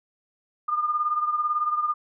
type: beating tone pair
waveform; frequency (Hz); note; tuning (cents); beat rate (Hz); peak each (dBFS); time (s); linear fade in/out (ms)
sine; 1210 / 1228; D#6 / D#6; -49 / -23; 18; -23 / -29; 0.68-1.94; 10
effects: none